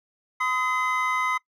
triangle tone cluster, 1019 / 1260 / 2049 Hz, C6 / D#6 / C7, -46 / +21 / -37 cents, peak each -25 dBFS, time 0.4-1.38 s, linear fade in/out 10 ms, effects noise-tail reverb RT60 0.1 s tail -22 dB re dry

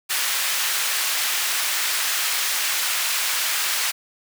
pink high-pass noise, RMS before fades -23 dBFS, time 0.09-3.92 s, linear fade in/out 20 ms, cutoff 1600 Hz, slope 12 dB/octave, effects none

